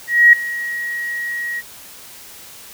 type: tone with ADSR envelope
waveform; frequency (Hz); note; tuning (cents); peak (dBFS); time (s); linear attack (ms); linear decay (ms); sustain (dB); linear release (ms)
sine; 1900; A#6; +33; -3; 0.07-1.62; 260; 4; -18; 35
effects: white hiss -39 dBFS RMS until 2.73 s